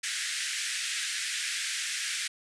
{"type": "band-pass noise", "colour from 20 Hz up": "pink", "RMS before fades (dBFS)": -33, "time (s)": [0.03, 2.28], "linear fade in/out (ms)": 10, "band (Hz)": [1600, 9700], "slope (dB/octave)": 48, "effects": []}